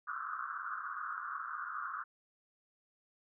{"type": "band-pass noise", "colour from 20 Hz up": "white", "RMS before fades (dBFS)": -41, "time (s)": [0.07, 2.04], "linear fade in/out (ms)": 10, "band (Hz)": [1100, 1500], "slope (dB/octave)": 96, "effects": []}